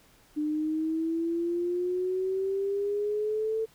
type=exponential sweep; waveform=sine; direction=up; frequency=299.1 to 447 Hz; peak=-26 dBFS; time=0.36-3.66 s; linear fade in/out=20 ms; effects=pink hiss -60 dBFS RMS until 3.74 s